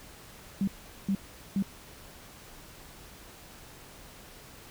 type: tone bursts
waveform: sine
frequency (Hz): 196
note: G3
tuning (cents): 0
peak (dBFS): -24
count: 3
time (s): 0.61-1.625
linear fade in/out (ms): 2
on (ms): 65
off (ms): 410
effects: pink hiss -50 dBFS RMS until 4.7 s